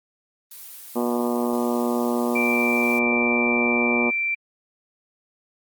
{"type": "noise", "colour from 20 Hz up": "blue", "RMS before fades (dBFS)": -40, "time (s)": [0.51, 2.99], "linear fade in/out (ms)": 5}
{"type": "harmonic tone", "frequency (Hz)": 120, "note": "B2", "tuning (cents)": -49, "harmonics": [2, 3, 4, 5, 6, 7, 8, 9, 10], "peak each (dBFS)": [-23, -27, -29, -31, -33, -34, -35, -36, -37], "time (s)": [0.95, 4.11], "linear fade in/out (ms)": 20}
{"type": "tone", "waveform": "sine", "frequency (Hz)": 2349, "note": "D7", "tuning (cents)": 0, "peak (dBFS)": -21, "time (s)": [2.35, 4.35], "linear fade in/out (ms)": 10}
{"effects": ["Opus 24 kbps"]}